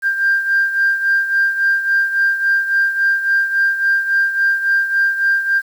sine beating tone pair, 1589 / 1592.6 Hz, G6 / G6, +23 / +27 cents, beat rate 3.6 Hz, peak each -13 / -19 dBFS, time 0.02-5.62 s, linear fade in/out 50 ms, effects tanh soft clip ceiling -7 dBFS + 7-bit

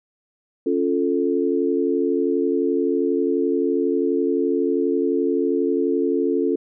sine chord, Db augmented, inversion none, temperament equal, 277.2 / 349.2 / 440 Hz, Db4 / F4 / A4, 0 / 0 / 0 cents, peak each -22 dBFS, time 0.66-6.56 s, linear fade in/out 5 ms, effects none

